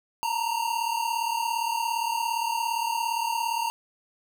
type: tone pair together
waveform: square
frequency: 906.6 / 944 Hz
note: A#5 / A#5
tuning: -48 / +22 cents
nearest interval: minor second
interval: 70 cents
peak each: -29 / -29 dBFS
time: 0.23-3.7 s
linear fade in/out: 0 ms
effects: none